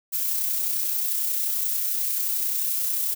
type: noise with amplitude modulation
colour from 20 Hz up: violet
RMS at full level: -24 dBFS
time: 0.12-3.15 s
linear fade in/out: 20 ms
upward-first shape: sine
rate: 31.3 Hz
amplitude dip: 30%
effects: none